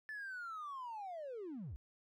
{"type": "linear sweep", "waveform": "triangle", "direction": "down", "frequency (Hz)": [1760, 51.3], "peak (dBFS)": -40, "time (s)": [0.09, 1.76], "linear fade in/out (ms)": 0, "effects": ["tanh soft clip ceiling -39 dBFS"]}